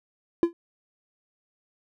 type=tone with exponential decay; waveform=triangle; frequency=340 Hz; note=F4; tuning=46 cents flat; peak=-11 dBFS; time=0.43-0.53 s; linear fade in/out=1 ms; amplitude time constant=21 ms; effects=none